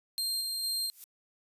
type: tone with tremolo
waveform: sawtooth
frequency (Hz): 4186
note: C8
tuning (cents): 0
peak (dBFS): -27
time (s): 0.18-0.9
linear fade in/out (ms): 0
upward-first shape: square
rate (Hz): 2.2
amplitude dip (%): 25
type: noise with exponential growth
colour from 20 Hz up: violet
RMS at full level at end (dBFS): -41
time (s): 0.78-1.04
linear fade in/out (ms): 0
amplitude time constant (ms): 56
effects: resampled to 32000 Hz